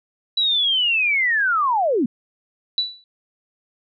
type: linear sweep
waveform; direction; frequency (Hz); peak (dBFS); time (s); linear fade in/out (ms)
sine; down; 3951 to 207.7; -16; 0.37-2.06; 5
type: tone with exponential decay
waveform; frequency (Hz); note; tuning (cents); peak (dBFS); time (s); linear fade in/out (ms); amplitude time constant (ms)
sine; 3953; B7; +1; -14; 2.78-3.04; 1; 55
effects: none